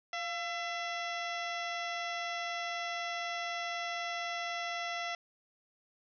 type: harmonic tone with a mistuned harmonic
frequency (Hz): 672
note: E5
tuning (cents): +33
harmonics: 1 / 2 / 3 / 4 / 5 / 6 / 7 / 8 / 9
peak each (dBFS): -39 / -42 / -40 / -45 / -45 / -52 / -57 / -49 / -53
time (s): 0.13-5.15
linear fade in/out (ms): 2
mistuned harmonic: 1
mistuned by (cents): +57
effects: none